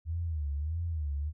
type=tone with vibrato; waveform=sine; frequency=77.78 Hz; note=D#2; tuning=in tune; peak=-30 dBFS; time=0.05-1.33 s; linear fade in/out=50 ms; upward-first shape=sine; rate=1.6 Hz; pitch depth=160 cents each way; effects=none